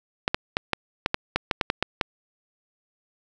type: clicks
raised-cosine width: 0.3 ms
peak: -5 dBFS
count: 12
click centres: 0.279 / 0.345 / 0.569 / 0.733 / 1.061 / 1.144 / 1.36 / 1.512 / 1.612 / 1.701 / 1.826 / 2.012 s
effects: none